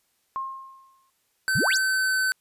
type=tone with exponential decay; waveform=sine; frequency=1068 Hz; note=C6; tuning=35 cents sharp; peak=-25 dBFS; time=0.36-1.1 s; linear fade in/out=0 ms; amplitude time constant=160 ms
type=tone with pitch glide; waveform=square; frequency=1536 to 1525.4 Hz; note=G6 to G6; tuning=-36 to -48 cents; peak=-22 dBFS; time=1.48-2.32 s; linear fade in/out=0 ms; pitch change=-12 cents; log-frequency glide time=1.8-2.17 s
type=exponential sweep; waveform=sine; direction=up; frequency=98 to 8520 Hz; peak=-23 dBFS; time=1.55-1.78 s; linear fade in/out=5 ms
effects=white hiss -70 dBFS RMS until 2.4 s + resampled to 32000 Hz